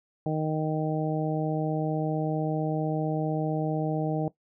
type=harmonic tone; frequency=155.56 Hz; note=D#3; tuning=in tune; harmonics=1 / 2 / 3 / 4 / 5; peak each=-28 / -31 / -33 / -34 / -35 dBFS; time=0.26-4.28 s; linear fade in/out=2 ms; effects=noise-tail reverb RT60 0.1 s tail -17 dB re dry